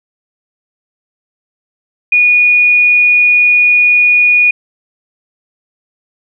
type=tone; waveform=sine; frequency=2454 Hz; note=D#7; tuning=25 cents flat; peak=-5 dBFS; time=2.12-4.51 s; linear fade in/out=5 ms; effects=none